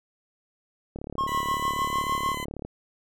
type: click train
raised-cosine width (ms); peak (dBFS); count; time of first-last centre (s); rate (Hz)
2; -22; 62; 0.96-2.65; 36.1
type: tone with tremolo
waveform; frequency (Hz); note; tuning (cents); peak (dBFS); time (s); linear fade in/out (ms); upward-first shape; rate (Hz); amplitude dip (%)
triangle; 1077; C6; +50; -21; 1.18-2.35; 5; sine; 6.6; 65
type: tone with pitch glide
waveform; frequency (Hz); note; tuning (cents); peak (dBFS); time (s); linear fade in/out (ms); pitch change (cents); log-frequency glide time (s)
20% pulse; 987.8 to 1016.2; B5 to B5; 0 to +49; -27; 1.27-2.45; 10; +49; 1.43-2.08
effects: none